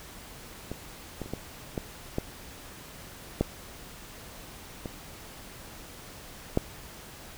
clicks, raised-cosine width 2 ms, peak -21 / -20 / -28 / -18 / -16 / -14 / -10 / -21 / -9 dBFS, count 9, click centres 0.716 / 1.217 / 1.26 / 1.336 / 1.778 / 2.184 / 3.41 / 4.858 / 6.574 s, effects pink hiss -46 dBFS RMS until 7.37 s

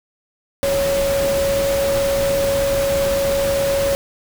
sine tone in noise, 554.4 Hz, C#5, in tune, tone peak -16 dBFS, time 0.63-3.95 s, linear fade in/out 0 ms, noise pink, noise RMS -25 dBFS, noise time 0.63-3.95 s, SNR +6 dB, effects none

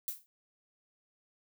violet noise with exponential decay, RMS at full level -33 dBFS, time 0.08-0.26 s, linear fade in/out 0 ms, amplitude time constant 38 ms, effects none

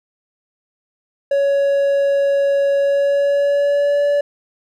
triangle tone with pitch glide, 559 to 575.4 Hz, C#5 to D5, +14 to -36 cents, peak -11 dBFS, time 1.31-4.21 s, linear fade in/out 5 ms, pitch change +50 cents, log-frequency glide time 2.78-4.04 s, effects none

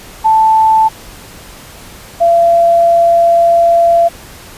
sine tone pair in turn, 880 / 680.1 Hz, A5 / F5, 0 / -46 cents, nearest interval major third, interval 446 cents, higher first, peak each -5 dBFS, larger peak neither, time 0.24-0.89 / 2.2-4.09 s, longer second, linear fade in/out 20 ms, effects pink hiss -34 dBFS RMS until 4.57 s + resampled to 32000 Hz

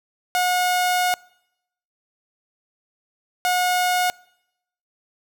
sawtooth tone bursts at uneven times, 724 Hz, F#5, 38 cents flat, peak -14 dBFS, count 2, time 0.35-1.14 / 3.45-4.1 s, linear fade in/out 0 ms, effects noise-tail reverb RT60 0.8 s tail -24 dB re dry

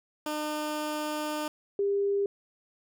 15% pulse / sine tone pair in turn, 302.7 / 400.4 Hz, D#4 / G4, -48 / +37 cents, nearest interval perfect fourth, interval 485 cents, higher second, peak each -24 dBFS, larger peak neither, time 0.26-1.48 / 1.79-2.26 s, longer first, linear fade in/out 2 ms, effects none

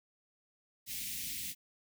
white band-stop noise, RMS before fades -40 dBFS, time 0.86-1.55 s, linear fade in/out 50 ms, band 290 to 2000 Hz, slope 48 dB/octave, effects none

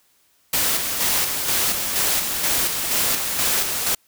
white noise with tremolo, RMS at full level -20 dBFS, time 0.53-3.95 s, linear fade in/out 5 ms, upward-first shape square, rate 2.1 Hz, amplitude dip 40%, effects white hiss -61 dBFS RMS until 4.07 s

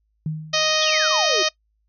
sine tone with exponential decay, 156 Hz, D#3, 5 cents sharp, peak -20 dBFS, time 0.26-0.82 s, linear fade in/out 2 ms, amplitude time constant 120 ms
harmonic tone, 622.3 Hz, D#5, in tune, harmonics 1 / 2 / 3 / 4 / 5 / 6 / 7 / 8 / 9 / 10, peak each -24 / -27 / -28 / -27 / -25 / -26 / -27 / -27 / -28 / -32 dBFS, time 0.53-1.49 s, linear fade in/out 10 ms
sine exponential sweep, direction down, 3700 to 344.5 Hz, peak -23 dBFS, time 0.81-1.43 s, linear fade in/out 10 ms
effects noise-tail reverb RT60 0.1 s tail -21 dB re dry + added 53 Hz sine -65 dBFS peak until 1.88 s

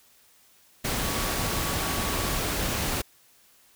sine tone in noise, 1130 Hz, C#6, 33 cents sharp, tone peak -38 dBFS, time 1-2.39 s, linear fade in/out 10 ms, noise pink, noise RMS -28 dBFS, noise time 0.84-3.02 s, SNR -13 dB, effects white hiss -59 dBFS RMS until 3.75 s

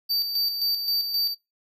square tone with tremolo, 4628 Hz, D8, 26 cents flat, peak -22 dBFS, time 0.09-1.35 s, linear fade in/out 20 ms, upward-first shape square, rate 3.8 Hz, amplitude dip 50%, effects noise-tail reverb RT60 0.2 s tail -20 dB re dry

